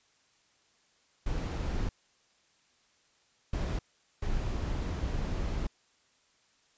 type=noise bursts at uneven times; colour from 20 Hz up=brown; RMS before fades=-32 dBFS; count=3; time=1.26-1.89 / 3.53-3.79 / 4.22-5.67 s; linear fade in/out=5 ms; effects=white hiss -68 dBFS RMS until 6.77 s + resampled to 16000 Hz